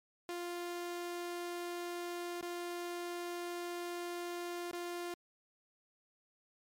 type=tone with dropouts; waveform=sawtooth; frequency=349.2 Hz; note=F4; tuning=in tune; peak=-35 dBFS; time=0.29-5.14 s; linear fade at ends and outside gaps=1 ms; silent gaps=2.411-2.427 / 4.712-4.731 s; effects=MP3 64 kbps